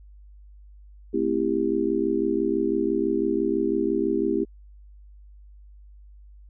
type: chord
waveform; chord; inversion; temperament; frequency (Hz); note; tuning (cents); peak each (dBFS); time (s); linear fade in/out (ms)
sine; A minor seventh; none; just; 220 / 264 / 330 / 396; A3 / C4 / E4 / G4; 0 / +16 / +2 / +18; -30 / -28 / -25 / -25; 1.13-4.45; 20
effects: added 50 Hz sine -45 dBFS peak until 6.49 s